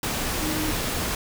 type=tone in noise; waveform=sine; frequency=309.3 Hz; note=D#4; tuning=10 cents flat; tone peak=-28 dBFS; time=0.41-0.71 s; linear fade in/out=2 ms; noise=pink; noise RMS=-27 dBFS; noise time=0.03-1.15 s; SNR=-4 dB; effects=none